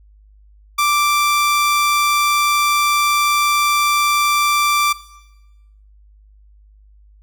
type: tone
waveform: sawtooth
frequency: 1174.7 Hz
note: D6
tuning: in tune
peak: -10 dBFS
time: 0.78-4.93 s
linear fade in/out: 10 ms
effects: noise-tail reverb RT60 1.0 s tail -17 dB re dry + added 51 Hz sine -45 dBFS peak until 7.22 s